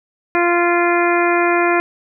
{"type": "harmonic tone", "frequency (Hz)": 346.9, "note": "F4", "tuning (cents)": -12, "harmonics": [1, 2, 3, 4, 5, 6, 7], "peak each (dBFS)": [-16, -19, -21, -22, -23, -24, -24], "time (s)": [0.35, 1.8], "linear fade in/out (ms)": 0, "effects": []}